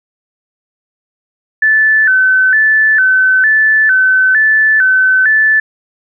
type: tone with vibrato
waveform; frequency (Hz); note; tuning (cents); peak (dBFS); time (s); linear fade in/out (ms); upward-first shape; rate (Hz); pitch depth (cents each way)
sine; 1631; G#6; -32; -6; 1.62-5.6; 5; square; 1.1; 120
effects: none